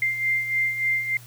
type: beating tone pair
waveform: sine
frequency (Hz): 2093 / 2096.4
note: C7 / C7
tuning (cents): 0 / +3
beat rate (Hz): 3.4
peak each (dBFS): -29 / -22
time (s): 0.02-1.17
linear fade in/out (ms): 2
effects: added 120 Hz sine -44 dBFS peak until 1.26 s + white hiss -49 dBFS RMS until 1.26 s